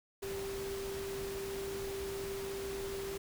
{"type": "tone in noise", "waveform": "sine", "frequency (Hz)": 392, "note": "G4", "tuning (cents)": 0, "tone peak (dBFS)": -38, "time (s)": [0.22, 3.18], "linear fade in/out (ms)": 10, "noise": "pink", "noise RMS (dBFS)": -45, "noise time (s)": [0.22, 3.18], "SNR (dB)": 4, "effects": []}